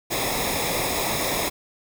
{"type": "noise with comb filter", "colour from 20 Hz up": "pink", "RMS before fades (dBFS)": -25, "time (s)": [0.1, 1.5], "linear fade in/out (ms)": 20, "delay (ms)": 0.67, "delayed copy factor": -0.7, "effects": []}